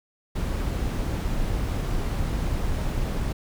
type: noise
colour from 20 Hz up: brown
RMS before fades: -26 dBFS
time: 0.35-3.33 s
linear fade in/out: 10 ms
effects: none